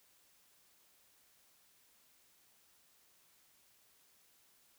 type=silence; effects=white hiss -69 dBFS RMS until 4.78 s